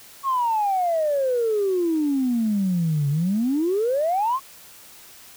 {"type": "exponential two-way sweep", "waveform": "sine", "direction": "down then up", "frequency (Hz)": [1108.7, 138.5, 1108.7], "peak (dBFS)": -18, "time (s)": [0.23, 4.4], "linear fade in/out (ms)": 50, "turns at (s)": 3.09, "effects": ["tanh soft clip ceiling -14 dBFS", "white hiss -46 dBFS RMS until 5.36 s"]}